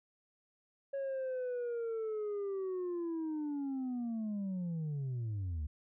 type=linear sweep; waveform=sine; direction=down; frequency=554.4 to 71.1 Hz; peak=-32 dBFS; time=0.93-5.67 s; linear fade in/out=10 ms; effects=tanh soft clip ceiling -34 dBFS